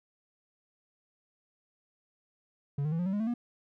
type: tone with pitch steps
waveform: triangle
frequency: 141.6 / 152.64 / 164.55 / 177.38 / 191.21 / 206.1 / 222.2 / 239.5 Hz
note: C#3 / D#3 / E3 / F3 / G3 / G#3 / A3 / A#3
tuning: +37 / -33 / -3 / +27 / -43 / -13 / +17 / +47 cents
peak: -26 dBFS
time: 2.78-3.34 s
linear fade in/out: 5 ms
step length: 70 ms
effects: none